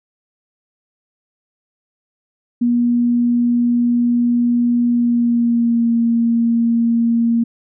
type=tone with pitch glide; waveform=sine; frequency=240 to 232.4 Hz; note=B3 to A#3; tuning=-49 to -5 cents; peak=-12 dBFS; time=2.61-7.44 s; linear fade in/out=10 ms; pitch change=-56 cents; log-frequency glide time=4.87-5.91 s; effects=none